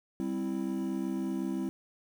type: chord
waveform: triangle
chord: C major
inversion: second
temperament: equal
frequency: 196 / 261.6 / 329.6 Hz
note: G3 / C4 / E4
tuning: 0 / 0 / 0 cents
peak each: -33 dBFS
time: 0.2-1.69 s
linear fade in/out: 0 ms
effects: 9-bit